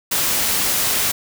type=noise; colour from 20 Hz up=white; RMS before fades=-19 dBFS; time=0.11-1.12 s; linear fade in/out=10 ms; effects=none